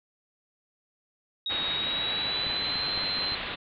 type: tone with pitch glide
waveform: sine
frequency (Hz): 3781 to 4099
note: A#7 to C8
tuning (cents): +24 to -36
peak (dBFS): -28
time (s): 1.46-3.35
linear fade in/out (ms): 2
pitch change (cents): +140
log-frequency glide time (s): 1.72-2.8
type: low-pass noise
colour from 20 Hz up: white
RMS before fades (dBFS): -35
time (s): 1.49-3.56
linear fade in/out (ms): 20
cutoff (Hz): 4100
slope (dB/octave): 96
type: clicks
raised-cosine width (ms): 3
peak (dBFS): -29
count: 8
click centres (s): 2.467 / 2.5 / 2.623 / 2.757 / 2.975 / 3.036 / 3.187 / 3.321
effects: none